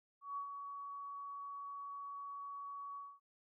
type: tone with ADSR envelope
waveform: sine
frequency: 1127 Hz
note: C#6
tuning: 28 cents sharp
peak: -38 dBFS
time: 0.21-3.2 s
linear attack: 160 ms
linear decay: 90 ms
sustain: -6 dB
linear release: 230 ms
effects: none